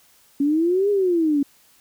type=exponential two-way sweep; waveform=sine; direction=up then down; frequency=276.2 to 415.3 to 276.2 Hz; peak=-16 dBFS; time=0.4-1.43 s; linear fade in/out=5 ms; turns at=0.9 s; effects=white hiss -56 dBFS RMS until 1.8 s